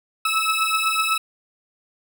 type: beating tone pair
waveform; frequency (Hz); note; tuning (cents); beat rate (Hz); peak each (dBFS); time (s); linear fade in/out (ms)
20% pulse; 1297 / 1305; E6 / E6; -28 / -18; 8; -17; 0.25-1.18; 5
effects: none